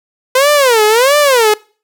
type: tone with vibrato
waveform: sawtooth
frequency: 501 Hz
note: B4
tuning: 25 cents sharp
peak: -3 dBFS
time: 0.35-1.54 s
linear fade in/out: 5 ms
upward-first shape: sine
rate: 1.5 Hz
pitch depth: 290 cents each way
effects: noise-tail reverb RT60 0.4 s tail -23 dB re dry